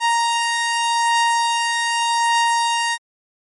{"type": "beating tone pair", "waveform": "sawtooth", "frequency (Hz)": [932.3, 933.14], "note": ["A#5", "A#5"], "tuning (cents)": [0, 2], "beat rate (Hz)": 0.84, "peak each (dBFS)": [-21, -13], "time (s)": [0, 2.98], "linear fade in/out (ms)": 50, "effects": ["MP3 48 kbps"]}